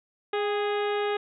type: harmonic tone with a mistuned harmonic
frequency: 414.2 Hz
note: G#4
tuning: 5 cents flat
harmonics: 1 / 2 / 3 / 4 / 5 / 6 / 7 / 8 / 9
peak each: -26 / -32 / -36 / -38 / -40 / -42 / -43 / -44 / -45 dBFS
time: 0.33-1.17 s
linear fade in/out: 5 ms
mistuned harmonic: 2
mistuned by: -41 cents
effects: none